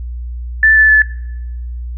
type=tone with pitch steps; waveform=sine; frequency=1760 / 1746.8 / 1733.8 Hz; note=A6 / A6 / A6; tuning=0 / -13 / -26 cents; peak=-5 dBFS; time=0.63-1.02 s; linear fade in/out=2 ms; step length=130 ms; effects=noise-tail reverb RT60 0.9 s tail -19 dB re dry + added 60 Hz sine -21 dBFS peak until 1.97 s